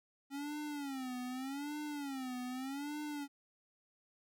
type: tone with vibrato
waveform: square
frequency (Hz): 273.1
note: C#4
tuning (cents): -26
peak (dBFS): -40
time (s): 0.3-3.28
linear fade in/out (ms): 50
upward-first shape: sine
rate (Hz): 0.83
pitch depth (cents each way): 160
effects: none